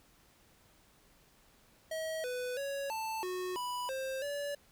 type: tone with pitch steps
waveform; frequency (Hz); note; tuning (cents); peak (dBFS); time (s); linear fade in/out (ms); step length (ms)
square; 639 / 497.7 / 557 / 884 / 366 / 986 / 529 / 574; D#5 / B4 / C#5 / A5 / F#4 / B5 / C5 / D5; +46 / +13 / +8 / +8 / -19 / -3 / +19 / -40; -36; 1.91-4.55; 5; 330
effects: pink hiss -65 dBFS RMS until 4.71 s